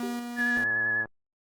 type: tone with tremolo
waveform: 45% pulse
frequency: 240 Hz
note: B3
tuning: 49 cents flat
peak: -30 dBFS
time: 0-0.64 s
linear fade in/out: 2 ms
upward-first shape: square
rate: 2.6 Hz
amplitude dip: 35%
type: tone with exponential decay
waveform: sine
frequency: 390 Hz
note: G4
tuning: 9 cents flat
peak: -31 dBFS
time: 0.03-0.33 s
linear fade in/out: 1 ms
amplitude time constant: 64 ms
type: tone with vibrato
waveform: sine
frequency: 1700 Hz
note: G#6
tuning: 40 cents sharp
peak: -24 dBFS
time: 0.36-1.06 s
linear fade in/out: 50 ms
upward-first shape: square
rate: 10 Hz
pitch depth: 14 cents each way
type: click train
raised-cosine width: 1 ms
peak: -27 dBFS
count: 55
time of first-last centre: 0.57-1.056 s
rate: 111 Hz
effects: Opus 24 kbps